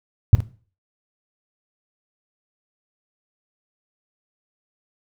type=tone with echo; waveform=sine; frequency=103.8 Hz; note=G#2; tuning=in tune; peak=-4 dBFS; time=0.33-0.35 s; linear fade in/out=0 ms; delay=54 ms; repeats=1; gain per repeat=-13 dB; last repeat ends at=0.404 s; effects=noise-tail reverb RT60 0.4 s tail -17 dB re dry